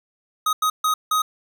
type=tone bursts at uneven times; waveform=square; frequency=1256 Hz; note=D#6; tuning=16 cents sharp; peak=-18 dBFS; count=4; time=0.46-0.53 / 0.62-0.7 / 0.84-0.94 / 1.11-1.22 s; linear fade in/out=5 ms; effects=none